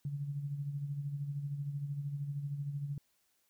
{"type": "tone with tremolo", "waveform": "sine", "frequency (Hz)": 142.7, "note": "D3", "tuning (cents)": -49, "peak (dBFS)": -33, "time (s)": [0.05, 2.98], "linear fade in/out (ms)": 2, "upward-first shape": "sine", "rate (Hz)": 13, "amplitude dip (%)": 55, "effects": ["white hiss -75 dBFS RMS until 3.49 s"]}